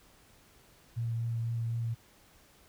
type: tone with vibrato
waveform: sine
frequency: 115.8 Hz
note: A#2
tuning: 11 cents flat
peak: -30 dBFS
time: 0.96-1.95 s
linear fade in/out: 20 ms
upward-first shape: triangle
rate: 4 Hz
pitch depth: 15 cents each way
effects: pink hiss -61 dBFS RMS until 2.68 s